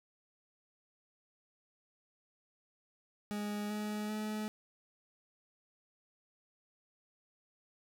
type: tone with pitch steps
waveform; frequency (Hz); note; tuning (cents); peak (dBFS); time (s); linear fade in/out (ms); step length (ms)
40% pulse; 207.7 / 210.7 / 213.8; G#3 / G#3 / A3; 0 / +25 / -49; -35; 3.31-4.48; 0; 390
effects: none